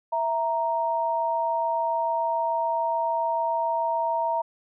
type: tone pair together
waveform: sine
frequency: 659.2 / 932.3 Hz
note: E5 / A#5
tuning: 0 / 0 cents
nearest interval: tritone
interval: 600 cents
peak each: -27 / -24 dBFS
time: 0.12-4.42 s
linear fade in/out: 10 ms
effects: none